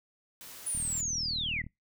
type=noise; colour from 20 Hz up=white; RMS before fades=-47 dBFS; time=0.41-1.01 s; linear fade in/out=0 ms
type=linear sweep; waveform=sine; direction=down; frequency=9956 to 1864.7 Hz; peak=-30 dBFS; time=0.66-1.62 s; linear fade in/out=10 ms
type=click train; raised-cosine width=5 ms; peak=-31 dBFS; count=37; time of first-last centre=0.75-1.666 s; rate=39.3 Hz
effects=noise-tail reverb RT60 0.2 s tail -25 dB re dry